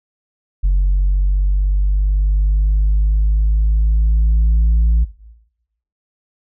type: exponential sweep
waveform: sine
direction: up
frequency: 46.25 to 56.2 Hz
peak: -8 dBFS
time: 0.63-5.05 s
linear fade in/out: 20 ms
effects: noise-tail reverb RT60 0.9 s tail -17 dB re dry + tanh soft clip ceiling -9 dBFS